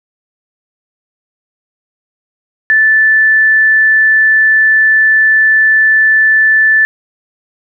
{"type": "tone", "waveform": "sine", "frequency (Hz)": 1755, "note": "A6", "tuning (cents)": -5, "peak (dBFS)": -5, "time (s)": [2.7, 6.85], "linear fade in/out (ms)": 0, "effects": []}